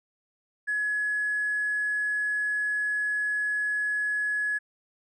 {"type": "tone with hard clipping", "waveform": "triangle", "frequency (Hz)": 1690, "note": "G#6", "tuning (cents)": 30, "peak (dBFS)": -25, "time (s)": [0.67, 4.59], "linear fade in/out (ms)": 20, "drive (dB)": 3, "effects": ["resampled to 22050 Hz"]}